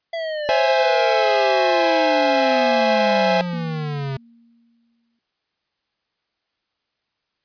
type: exponential sweep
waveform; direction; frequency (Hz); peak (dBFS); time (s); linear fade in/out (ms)
square; down; 673 to 132.9; -24; 0.13-4.17; 5
type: chord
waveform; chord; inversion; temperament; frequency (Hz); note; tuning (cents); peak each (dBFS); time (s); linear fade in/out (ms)
45% pulse; C augmented; none; equal; 523.3 / 659.3 / 830.6; C5 / E5 / G#5; 0 / 0 / 0; -20; 0.49-3.41; 0
type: tone with exponential decay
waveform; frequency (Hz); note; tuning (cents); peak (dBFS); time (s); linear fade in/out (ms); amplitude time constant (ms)
sine; 233.1; A#3; 0; -29; 3.53-5.19; 2; 360
effects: white hiss -74 dBFS RMS until 7.44 s + resampled to 11025 Hz

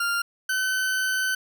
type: tone pair in turn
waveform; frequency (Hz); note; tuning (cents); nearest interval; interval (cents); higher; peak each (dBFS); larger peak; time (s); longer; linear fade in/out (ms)
40% pulse; 1396.9 / 1521.5; F6 / F#6; 0 / +48; minor second; 148; second; -22; neither; 0-0.22 / 0.49-1.35; second; 5
effects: none

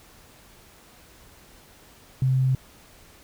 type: tone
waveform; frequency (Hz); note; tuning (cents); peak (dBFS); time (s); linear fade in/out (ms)
sine; 130.81; C3; 0; -18; 2.22-2.55; 2
effects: pink hiss -52 dBFS RMS until 3.23 s

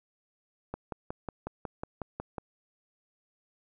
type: click train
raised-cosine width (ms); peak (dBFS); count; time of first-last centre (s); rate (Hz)
1; -21; 10; 0.74-2.382; 5.48
effects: none

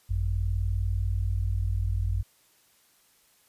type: tone pair together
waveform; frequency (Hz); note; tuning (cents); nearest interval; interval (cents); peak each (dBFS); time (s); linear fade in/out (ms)
sine; 52.46 / 92.7; G#1 / F#2; +18 / +4; minor seventh; 986; -27 / -27; 0.09-2.23; 20
effects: white hiss -63 dBFS RMS until 3.48 s + resampled to 32000 Hz

